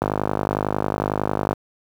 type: click train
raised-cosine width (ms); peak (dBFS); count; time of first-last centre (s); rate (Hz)
1; -6; 78; 0.02-1.53; 51
effects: high-pass 80 Hz 12 dB/octave + 7-bit